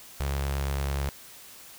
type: tone with notch filter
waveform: sawtooth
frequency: 69.3 Hz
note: C#2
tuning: in tune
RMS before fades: -29 dBFS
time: 0.2-1.09 s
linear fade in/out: 0 ms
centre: 260 Hz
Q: 1.1
effects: white hiss -48 dBFS RMS until 1.78 s